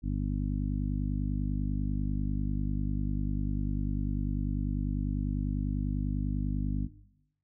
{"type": "harmonic tone", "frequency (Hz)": 50.1, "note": "G1", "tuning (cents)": 38, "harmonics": [1, 2, 3, 4, 5, 6], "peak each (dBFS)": [-30, -35, -36, -40, -37, -42], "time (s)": [0.02, 6.89], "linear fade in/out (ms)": 50, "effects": ["noise-tail reverb RT60 0.9 s tail -18 dB re dry"]}